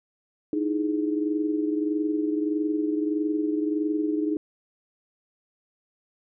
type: tone cluster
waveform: sine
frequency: 307.5 / 329.1 / 418.4 Hz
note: D#4 / E4 / G#4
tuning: -20 / -3 / +13 cents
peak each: -24 / -31 / -31 dBFS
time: 0.53-4.37 s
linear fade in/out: 2 ms
effects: none